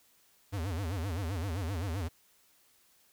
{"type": "tone with vibrato", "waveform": "square", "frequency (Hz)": 90.1, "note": "F#2", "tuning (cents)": -45, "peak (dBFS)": -33, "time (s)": [0.52, 2.09], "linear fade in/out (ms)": 20, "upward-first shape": "sine", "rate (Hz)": 7.7, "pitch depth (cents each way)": 230, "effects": ["white hiss -66 dBFS RMS until 3.12 s"]}